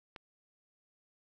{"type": "click", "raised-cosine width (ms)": 0.3, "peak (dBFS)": -29, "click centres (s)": 0.162, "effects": []}